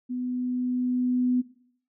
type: tone with level ramp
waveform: sine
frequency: 249.7 Hz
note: B3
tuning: 19 cents sharp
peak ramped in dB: -28 to -20 dBFS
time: 0.09-1.42 s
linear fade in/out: 20 ms
effects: noise-tail reverb RT60 0.6 s tail -17 dB re dry